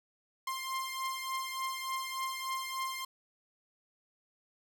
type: beating tone pair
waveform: sawtooth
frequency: 1053 / 1056.4 Hz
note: C6 / C6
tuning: +11 / +16 cents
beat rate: 3.4 Hz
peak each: -33 / -36 dBFS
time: 0.47-3.05 s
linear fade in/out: 5 ms
effects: none